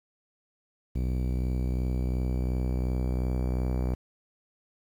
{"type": "tone with low-pass filter sweep", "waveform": "sawtooth", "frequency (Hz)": 62.8, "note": "B1", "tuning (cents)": 30, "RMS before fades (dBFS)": -28, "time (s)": [0.95, 3.95], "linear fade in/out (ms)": 10, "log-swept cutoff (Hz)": [310, 680], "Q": 0.74, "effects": ["9-bit"]}